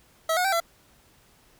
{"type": "tone with pitch steps", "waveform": "25% pulse", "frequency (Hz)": [647, 725, 775, 674], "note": ["E5", "F#5", "G5", "E5"], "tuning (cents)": [-32, -35, -20, 38], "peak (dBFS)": -18, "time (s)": [0.29, 0.602], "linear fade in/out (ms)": 5, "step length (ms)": 78, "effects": ["pink hiss -59 dBFS RMS until 1.59 s"]}